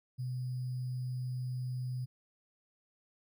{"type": "tone with sample-and-hold", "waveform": "sine", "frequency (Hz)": 126.5, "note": "B2", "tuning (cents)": 42, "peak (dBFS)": -34, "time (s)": [0.18, 2.06], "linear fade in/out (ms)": 20, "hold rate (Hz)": 4900, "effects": []}